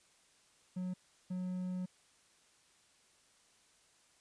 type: tone bursts at uneven times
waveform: triangle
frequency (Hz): 182.8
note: F#3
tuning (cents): -21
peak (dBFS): -34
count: 2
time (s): 0.76-0.94 / 1.3-1.86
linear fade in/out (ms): 10
effects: white hiss -68 dBFS RMS until 4.2 s + resampled to 22050 Hz